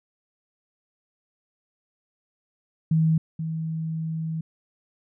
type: tone pair in turn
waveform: sine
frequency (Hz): 160.1 / 160.74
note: D#3 / E3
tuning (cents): +50 / -43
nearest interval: unison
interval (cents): 7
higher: second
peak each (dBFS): -17 / -26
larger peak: first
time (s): 2.91-3.18 / 3.39-4.41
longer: second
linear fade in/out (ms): 5
effects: none